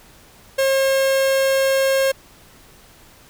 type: tone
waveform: 45% pulse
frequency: 538 Hz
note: C5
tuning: 48 cents sharp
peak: -15 dBFS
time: 0.58-2.12 s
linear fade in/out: 10 ms
effects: pink hiss -48 dBFS RMS until 3.29 s